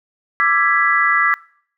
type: chord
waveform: sine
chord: E dominant seventh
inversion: third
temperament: equal with one note detuned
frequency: 1174.7 / 1335.4 / 1661.2 / 1975.5 Hz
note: D6 / E6 / G#6 / B6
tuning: 0 / +22 / 0 / 0 cents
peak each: -18 / -19 / -18 / -17 dBFS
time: 0.4-1.34 s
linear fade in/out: 0 ms
effects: noise-tail reverb RT60 0.6 s tail -23 dB re dry